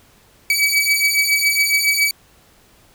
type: beating tone pair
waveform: sawtooth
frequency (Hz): 2279 / 2286.2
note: C#7 / D7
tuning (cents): +47 / -47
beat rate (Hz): 7.2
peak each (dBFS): -14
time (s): 0.5-2.11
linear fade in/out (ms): 2
effects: pink hiss -52 dBFS RMS until 2.94 s